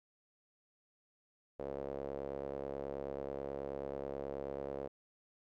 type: tone with band-pass filter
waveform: sawtooth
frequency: 69.3 Hz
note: C#2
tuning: in tune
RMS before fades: -42 dBFS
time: 1.59-4.88 s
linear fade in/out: 10 ms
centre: 510 Hz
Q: 3.5
effects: none

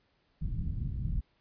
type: low-pass noise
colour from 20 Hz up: pink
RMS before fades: -33 dBFS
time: 0.41-1.21 s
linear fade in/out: 10 ms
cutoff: 170 Hz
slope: 24 dB/octave
effects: pink hiss -72 dBFS RMS until 1.4 s + resampled to 11025 Hz

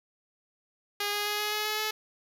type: tone with pitch steps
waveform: 5% pulse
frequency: 410 / 413.3 / 416.7 / 420.1 / 423.5 / 426.9 / 430.4 Hz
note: G#4 / G#4 / G#4 / G#4 / G#4 / G#4 / A4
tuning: -22 / -8 / +6 / +20 / +34 / +48 / -38 cents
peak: -17 dBFS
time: 1-1.91 s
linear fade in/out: 5 ms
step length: 130 ms
effects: none

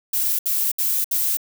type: noise bursts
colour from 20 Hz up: violet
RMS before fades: -21 dBFS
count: 4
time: 0.13-1.371 s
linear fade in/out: 5 ms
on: 260 ms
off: 67 ms
effects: none

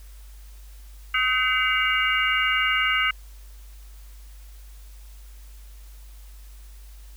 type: tone cluster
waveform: sine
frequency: 1270 / 1529 / 2050 / 2262 / 2826 Hz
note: D#6 / G6 / C7 / C#7 / F7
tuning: +35 / -44 / -36 / +34 / +20 cents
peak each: -26 dBFS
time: 1.14-3.11 s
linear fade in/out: 5 ms
effects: added 50 Hz sine -41 dBFS peak until 7.16 s + white hiss -55 dBFS RMS until 7.16 s

